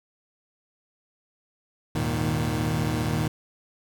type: tone cluster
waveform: 25% pulse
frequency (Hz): 76.9 / 103.1 / 118.2 / 156.1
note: D#2 / G#2 / A#2 / D#3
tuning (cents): -20 / -12 / +24 / +6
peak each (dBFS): -29 / -29 / -24 / -24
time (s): 1.95-3.28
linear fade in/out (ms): 5
effects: none